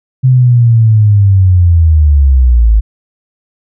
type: linear sweep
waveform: sine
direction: down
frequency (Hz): 130.81 to 51.7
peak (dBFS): -3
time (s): 0.23-2.81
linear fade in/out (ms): 20
effects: none